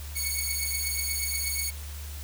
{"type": "beating tone pair", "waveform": "5% pulse", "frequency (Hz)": [2217, 2225.3], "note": ["C#7", "C#7"], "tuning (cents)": [0, 6], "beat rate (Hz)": 8.3, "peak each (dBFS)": -21, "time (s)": [0.15, 1.71], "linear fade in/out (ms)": 20, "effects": ["added 73 Hz sine -36 dBFS peak until 2.23 s", "white hiss -45 dBFS RMS until 2.23 s"]}